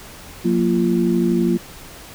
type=tone cluster; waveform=sine; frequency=180.3 / 232.7 / 344.2 Hz; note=F#3 / A#3 / F4; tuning=-45 / -3 / -25 cents; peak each=-19 dBFS; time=0.44-1.58 s; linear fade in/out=20 ms; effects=pink hiss -39 dBFS RMS until 2.14 s